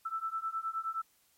sine beating tone pair, 1318.5 / 1328.1 Hz, E6 / E6, 0 / +13 cents, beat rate 9.6 Hz, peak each -37 / -36 dBFS, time 0.05-1.02 s, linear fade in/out 10 ms, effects white hiss -69 dBFS RMS until 1.37 s + MP3 64 kbps

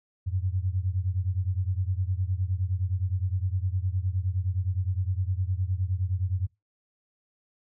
sine beating tone pair, 89.4 / 99.1 Hz, F2 / G2, +41 / +19 cents, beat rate 9.7 Hz, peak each -27 / -29 dBFS, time 0.26-6.47 s, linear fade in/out 20 ms, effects noise-tail reverb RT60 0.2 s tail -22 dB re dry

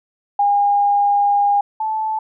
sine tone pair in turn, 812 / 872.6 Hz, G#5 / A5, -39 / -15 cents, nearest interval minor second, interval 124 cents, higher second, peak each -12 / -18 dBFS, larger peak first, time 0.39-1.61 / 1.8-2.19 s, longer first, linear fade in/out 5 ms, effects none

